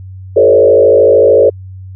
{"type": "tone with frequency modulation", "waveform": "sine", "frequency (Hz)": 493.9, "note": "B4", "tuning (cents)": 0, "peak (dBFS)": -3, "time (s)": [0.36, 1.5], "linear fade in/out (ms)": 10, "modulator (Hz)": 53.3, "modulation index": 1.7, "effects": ["added 94 Hz sine -26 dBFS peak until 1.95 s"]}